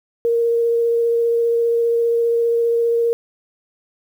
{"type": "tone with vibrato", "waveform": "sine", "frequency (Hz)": 466.2, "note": "A#4", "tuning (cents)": 0, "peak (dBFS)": -14, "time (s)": [0.25, 3.13], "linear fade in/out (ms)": 0, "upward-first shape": "sine", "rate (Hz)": 15, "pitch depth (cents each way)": 9, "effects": ["8-bit"]}